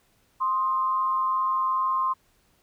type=tone pair together; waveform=sine; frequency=1050.4 / 1244.5 Hz; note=C6 / D#6; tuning=+6 / 0 cents; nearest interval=minor third; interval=294 cents; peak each=-22 / -32 dBFS; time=0.4-2.14 s; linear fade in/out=20 ms; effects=pink hiss -65 dBFS RMS until 2.62 s